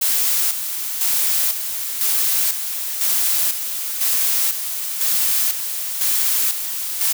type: noise with tremolo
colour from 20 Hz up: blue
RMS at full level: -18 dBFS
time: 0.01-7.13 s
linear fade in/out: 10 ms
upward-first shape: square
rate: 1 Hz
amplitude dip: 55%
effects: none